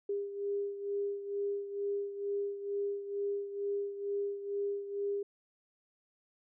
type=beating tone pair; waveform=sine; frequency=402.5 / 404.7 Hz; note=G4 / G#4; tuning=+46 / -45 cents; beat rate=2.2 Hz; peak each=-34 / -40 dBFS; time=0.09-5.23 s; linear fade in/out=5 ms; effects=none